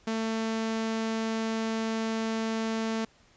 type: tone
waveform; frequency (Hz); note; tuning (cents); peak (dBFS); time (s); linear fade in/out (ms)
sawtooth; 223.2; A3; +25; -24; 0.07-3.05; 5
effects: pink hiss -61 dBFS RMS until 3.36 s + resampled to 16000 Hz